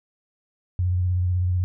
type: tone with vibrato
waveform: sine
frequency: 90.2 Hz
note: F#2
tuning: 44 cents flat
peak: -19 dBFS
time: 0.79-1.64 s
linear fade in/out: 0 ms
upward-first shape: triangle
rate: 16 Hz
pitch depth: 42 cents each way
effects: none